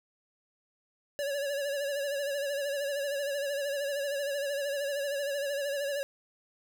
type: tone with vibrato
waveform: square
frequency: 565 Hz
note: C#5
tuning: 33 cents sharp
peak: -31 dBFS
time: 1.19-6.03 s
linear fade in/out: 0 ms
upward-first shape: sine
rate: 13 Hz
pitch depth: 57 cents each way
effects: none